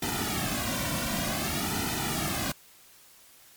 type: noise with flanger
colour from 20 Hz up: pink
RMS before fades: -30 dBFS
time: 0.02-2.52 s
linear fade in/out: 5 ms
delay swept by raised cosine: 1.8 to 2.41 ms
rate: 0.54 Hz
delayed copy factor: -0.95
effects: white hiss -55 dBFS RMS until 3.56 s + MP3 96 kbps